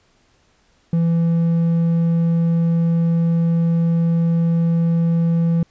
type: tone with hard clipping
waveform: sine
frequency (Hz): 167.3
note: E3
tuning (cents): +26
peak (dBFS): -15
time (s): 0.93-5.63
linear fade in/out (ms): 2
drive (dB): 3
effects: pink hiss -59 dBFS RMS until 5.7 s + resampled to 16000 Hz